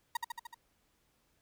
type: tone with echo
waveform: 35% pulse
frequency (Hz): 944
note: A#5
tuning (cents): +22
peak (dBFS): -29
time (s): 0.15-0.17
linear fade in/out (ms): 5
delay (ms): 75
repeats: 5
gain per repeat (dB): -3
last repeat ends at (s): 0.545
effects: pink hiss -74 dBFS RMS until 1.41 s